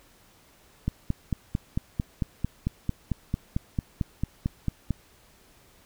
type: click train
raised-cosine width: 5 ms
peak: -13 dBFS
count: 19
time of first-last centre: 0.88-4.907 s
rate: 4.47 Hz
effects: pink hiss -58 dBFS RMS until 5.85 s